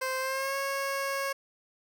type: tone with pitch glide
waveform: 15% pulse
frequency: 521 to 549.1 Hz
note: C5 to C#5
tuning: -7 to -17 cents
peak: -23 dBFS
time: 0.01-1.33 s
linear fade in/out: 10 ms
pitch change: +90 cents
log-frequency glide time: 0.19-0.56 s
effects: none